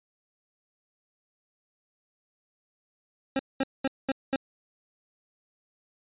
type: tone bursts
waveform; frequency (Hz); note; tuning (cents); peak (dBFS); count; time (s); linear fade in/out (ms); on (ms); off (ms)
25% pulse; 268.6; C4; +46; -20; 5; 3.36-4.36; 2; 32; 210
effects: resampled to 8000 Hz